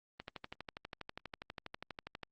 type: click train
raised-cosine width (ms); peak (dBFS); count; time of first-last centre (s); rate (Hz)
0.3; -27; 26; 0.2-2.233; 12.3
effects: Opus 24 kbps